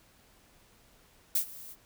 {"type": "noise with ADSR envelope", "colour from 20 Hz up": "violet", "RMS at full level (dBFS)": -25, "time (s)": [1.35, 1.76], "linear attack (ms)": 5, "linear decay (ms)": 90, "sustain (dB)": -21, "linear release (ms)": 42, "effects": ["pink hiss -62 dBFS RMS until 1.85 s"]}